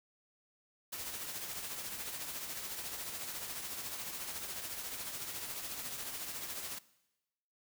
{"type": "noise with tremolo", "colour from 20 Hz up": "white", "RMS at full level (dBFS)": -40, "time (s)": [0.92, 6.79], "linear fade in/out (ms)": 10, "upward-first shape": "triangle", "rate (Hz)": 14, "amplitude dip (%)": 50, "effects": ["noise-tail reverb RT60 1.0 s tail -20 dB re dry"]}